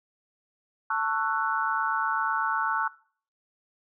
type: chord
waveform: sine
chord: F# minor seventh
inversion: first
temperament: just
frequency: 888 / 1110 / 1332 / 1480 Hz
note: A5 / C#6 / E6 / F#6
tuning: +16 / +2 / +18 / 0 cents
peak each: -30 dBFS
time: 0.9-2.88 s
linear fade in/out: 5 ms
effects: noise-tail reverb RT60 0.5 s tail -21 dB re dry